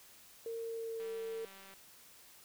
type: tone with pitch glide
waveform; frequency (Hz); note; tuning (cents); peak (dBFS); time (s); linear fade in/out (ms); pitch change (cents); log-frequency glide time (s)
sine; 458.1 to 451; A#4 to A4; -30 to +43; -38; 0.46-1.45; 2; -27; 0.6-1.1
type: click train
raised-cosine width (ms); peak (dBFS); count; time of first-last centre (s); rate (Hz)
0.3; -40; 144; 1-1.737; 194
effects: white hiss -59 dBFS RMS until 2.44 s